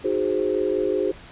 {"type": "chord", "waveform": "sine", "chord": "Ab dominant seventh", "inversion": "second", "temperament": "equal", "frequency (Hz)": [311.1, 370, 415.3, 523.3], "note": ["Eb4", "Gb4", "Ab4", "C5"], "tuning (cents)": [0, 0, 0, 0], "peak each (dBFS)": [-29, -24, -24, -27], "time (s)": [0.04, 1.12], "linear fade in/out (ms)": 10, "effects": ["pink hiss -44 dBFS RMS until 1.31 s", "resampled to 8000 Hz"]}